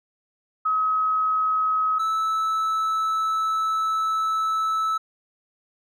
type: tone pair in turn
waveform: sine / triangle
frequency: 1275 / 1307.8 Hz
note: D#6 / E6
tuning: +42 / -14 cents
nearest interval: unison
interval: 44 cents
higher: second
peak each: -19 dBFS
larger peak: neither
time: 0.65-1.99 / 1.99-4.98 s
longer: second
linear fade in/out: 10 ms
effects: none